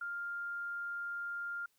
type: tone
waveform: sine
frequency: 1400 Hz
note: F6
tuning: 4 cents sharp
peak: -37 dBFS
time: 0.01-1.66 s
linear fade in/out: 5 ms
effects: white hiss -75 dBFS RMS until 1.78 s